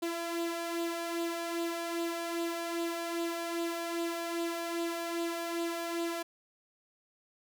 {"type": "tone with flanger", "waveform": "sawtooth", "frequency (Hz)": 337.8, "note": "E4", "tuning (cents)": 42, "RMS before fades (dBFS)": -35, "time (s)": [0.02, 6.23], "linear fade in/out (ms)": 10, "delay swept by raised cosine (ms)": [0.25, 1.75], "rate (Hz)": 2.5, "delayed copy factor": 0.5, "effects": []}